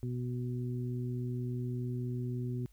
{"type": "harmonic tone", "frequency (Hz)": 123.47, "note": "B2", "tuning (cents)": 0, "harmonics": [1, 2, 3], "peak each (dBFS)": [-34, -40, -44], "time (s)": [0.03, 2.66], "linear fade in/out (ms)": 0, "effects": ["added 50 Hz sine -59 dBFS peak until 2.72 s", "white hiss -72 dBFS RMS until 2.72 s"]}